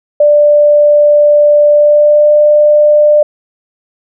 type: tone with pitch glide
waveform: sine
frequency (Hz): 590 to 596.5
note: D5 to D5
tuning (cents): +8 to +27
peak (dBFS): -3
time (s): 0.2-3.23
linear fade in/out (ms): 5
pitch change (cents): +19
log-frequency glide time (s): 1.71-2.32
effects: none

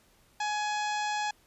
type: harmonic tone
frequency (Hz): 840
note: G#5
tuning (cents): +19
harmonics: 1 / 2 / 3 / 4 / 5 / 6 / 7 / 8 / 9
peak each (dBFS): -30 / -36 / -40 / -42 / -44 / -46 / -47 / -48 / -49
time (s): 0.4-1.31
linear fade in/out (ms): 5
effects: pink hiss -64 dBFS RMS until 1.46 s + resampled to 32000 Hz

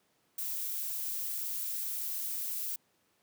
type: noise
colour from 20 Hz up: violet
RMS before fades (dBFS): -36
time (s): 0.38-2.76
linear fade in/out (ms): 5
effects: pink hiss -72 dBFS RMS until 3.22 s + high-pass 150 Hz 12 dB/octave

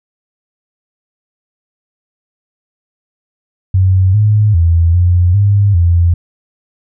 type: tone with pitch steps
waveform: sine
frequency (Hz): 93.9 / 105.9 / 83.9 / 88.6 / 101.2 / 85.9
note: F#2 / G#2 / E2 / F2 / G#2 / F2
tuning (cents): +26 / +34 / +31 / +25 / -44 / -28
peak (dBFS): -6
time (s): 3.74-6.14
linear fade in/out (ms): 5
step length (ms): 400
effects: none

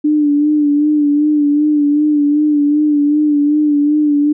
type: tone with vibrato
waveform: sine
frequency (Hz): 295.7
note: D4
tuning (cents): +12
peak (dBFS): -9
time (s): 0.04-4.33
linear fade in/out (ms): 10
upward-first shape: sine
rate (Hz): 2.6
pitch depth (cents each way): 41
effects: none

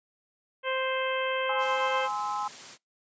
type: harmonic tone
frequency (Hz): 523.3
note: C5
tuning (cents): 0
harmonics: 1 / 2 / 3 / 4 / 5 / 6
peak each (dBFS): -30 / -33 / -35 / -36 / -37 / -38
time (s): 0.63-2.09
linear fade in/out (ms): 50
type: chord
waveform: sine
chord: Ab augmented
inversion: none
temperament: just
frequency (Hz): 830.6 / 1038.3 / 1297.8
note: Ab5 / C6 / E6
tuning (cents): 0 / -14 / -27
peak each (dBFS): -32 / -33 / -35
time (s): 1.49-2.48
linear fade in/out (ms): 5
type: high-pass noise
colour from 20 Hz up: white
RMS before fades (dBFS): -44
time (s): 1.58-2.78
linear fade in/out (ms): 50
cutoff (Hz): 120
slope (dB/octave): 24
effects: noise-tail reverb RT60 0.2 s tail -26 dB re dry + resampled to 16000 Hz

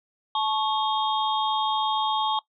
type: tone cluster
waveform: sine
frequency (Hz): 867 / 1104 / 3250 / 3674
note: A5 / C#6 / G#7 / A#7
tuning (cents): -26 / -7 / -38 / -26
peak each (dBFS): -25 / -28 / -30 / -33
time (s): 0.35-2.39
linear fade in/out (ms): 2
effects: noise-tail reverb RT60 0.1 s tail -20 dB re dry

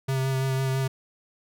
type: tone with vibrato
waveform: square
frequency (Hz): 133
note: C3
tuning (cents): +29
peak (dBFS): -24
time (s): 0.08-0.88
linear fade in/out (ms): 10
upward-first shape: sine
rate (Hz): 6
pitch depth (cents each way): 17
effects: none

